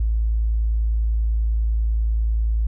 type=tone with tanh clipping; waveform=triangle; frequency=55.1 Hz; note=A1; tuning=3 cents sharp; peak=-17 dBFS; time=0-2.67 s; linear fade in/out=5 ms; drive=4 dB; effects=none